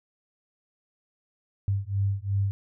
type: beating tone pair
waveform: sine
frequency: 97.7 / 100.5 Hz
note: G2 / G2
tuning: -5 / +44 cents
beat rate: 2.8 Hz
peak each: -27 dBFS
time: 1.68-2.51 s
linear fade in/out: 0 ms
effects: none